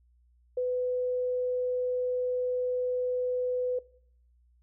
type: tone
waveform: sine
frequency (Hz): 500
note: B4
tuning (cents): +21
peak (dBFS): -26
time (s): 0.57-3.79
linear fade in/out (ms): 5
effects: noise-tail reverb RT60 0.6 s tail -20 dB re dry + added 60 Hz sine -61 dBFS peak until 4.62 s